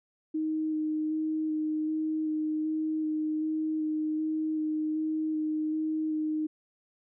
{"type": "tone with vibrato", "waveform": "sine", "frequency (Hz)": 311.1, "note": "D#4", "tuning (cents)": 0, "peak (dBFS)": -27, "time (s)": [0.34, 6.47], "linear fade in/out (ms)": 10, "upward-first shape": "square", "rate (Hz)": 1.3, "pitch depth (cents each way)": 10, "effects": []}